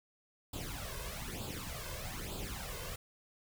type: noise with flanger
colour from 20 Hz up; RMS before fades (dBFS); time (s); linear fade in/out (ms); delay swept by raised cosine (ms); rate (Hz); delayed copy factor
pink; -42; 0.53-2.96; 5; 0.25 to 1.95; 1.1; +0.75
effects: none